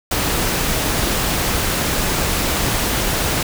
pink noise, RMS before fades -19 dBFS, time 0.11-3.43 s, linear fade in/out 5 ms, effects none

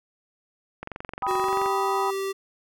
click train, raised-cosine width 0.5 ms, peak -19 dBFS, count 20, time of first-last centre 0.83-1.66 s, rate 22.9 Hz
sine chord, G augmented, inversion none, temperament equal with one note detuned, 784 / 987.8 / 1251.7 Hz, G5 / B5 / D#6, 0 / 0 / +10 cents, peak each -28 / -27 / -29 dBFS, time 1.22-2.11 s, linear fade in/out 10 ms
square tone with pitch glide, 373 to 389.3 Hz, F#4 to G4, +14 to -12 cents, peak -27 dBFS, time 1.27-2.33 s, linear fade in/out 20 ms, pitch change +74 cents, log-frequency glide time 1.38-1.61 s
effects none

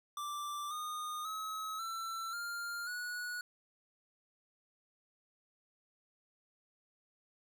square tone with pitch steps, 1174.7 / 1227.4 / 1282.5 / 1340.1 / 1400.2 / 1463 Hz, D6 / D#6 / E6 / E6 / F6 / F#6, 0 / -24 / -48 / +28 / +4 / -20 cents, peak -39 dBFS, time 0.17-3.41 s, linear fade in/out 2 ms, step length 540 ms, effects none

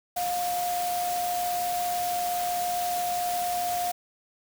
sine tone in noise, 710 Hz, F5, 28 cents sharp, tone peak -26 dBFS, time 0.16-3.92 s, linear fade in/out 10 ms, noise white, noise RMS -35 dBFS, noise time 0.16-3.92 s, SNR +6 dB, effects none

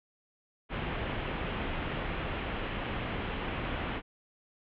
pink low-pass noise, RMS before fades -35 dBFS, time 0.69-4.02 s, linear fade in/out 50 ms, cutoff 3200 Hz, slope 48 dB/octave, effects none

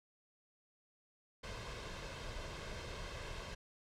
pink noise with comb filter, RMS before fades -45 dBFS, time 1.43-3.55 s, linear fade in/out 10 ms, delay 1.9 ms, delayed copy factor +0.55, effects low-pass 5000 Hz 12 dB/octave

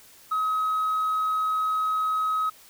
triangle tone with hard clipping, 1272 Hz, D#6, 38 cents sharp, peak -22 dBFS, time 0.31-2.5 s, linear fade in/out 10 ms, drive 2 dB, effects white hiss -52 dBFS RMS until 2.69 s

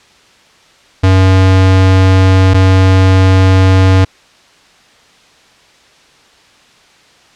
square tone pair in turn, 94.4 / 94.4 Hz, F#2 / F#2, +35 / +35 cents, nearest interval unison, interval 0 cents, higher neither, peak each -5 dBFS, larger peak neither, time 1.03-2.54 / 2.54-4.05 s, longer neither, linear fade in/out 10 ms, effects white hiss -45 dBFS RMS until 7.35 s + low-pass 5000 Hz 12 dB/octave

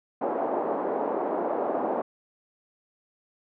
white band-pass noise, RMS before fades -28 dBFS, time 0.21-2.02 s, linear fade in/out 5 ms, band 270 to 820 Hz, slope 24 dB/octave, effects none

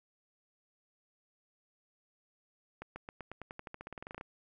accelerating click train, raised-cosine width 0.5 ms, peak -28 dBFS, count 20, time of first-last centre 2.82-4.211 s, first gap 140 ms, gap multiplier 0.92, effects none

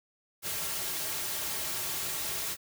white noise with comb filter, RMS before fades -34 dBFS, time 0.42-2.57 s, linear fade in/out 50 ms, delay 4 ms, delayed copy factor -0.5, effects none

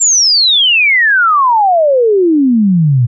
sine exponential sweep, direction down, 7500 to 114.8 Hz, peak -6 dBFS, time 0-3.07 s, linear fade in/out 20 ms, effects none

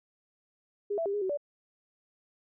sine tone with pitch steps, 408.4 / 663 / 399.3 / 413.4 / 377 / 579 Hz, G#4 / E5 / G4 / G#4 / F#4 / D5, -29 / +10 / +32 / -8 / +32 / -25 cents, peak -28 dBFS, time 0.9-1.374 s, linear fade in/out 10 ms, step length 79 ms, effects none

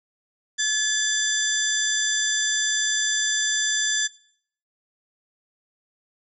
sine tone cluster, 1719 / 3472 / 4803 / 6070 / 7220 Hz, A6 / A7 / D8 / F#8 / A8, -41 / -24 / +38 / +43 / +44 cents, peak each -25 / -27 / -32 / -31 / -25 dBFS, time 0.58-4.08 s, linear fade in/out 20 ms, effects noise-tail reverb RT60 0.6 s tail -21 dB re dry

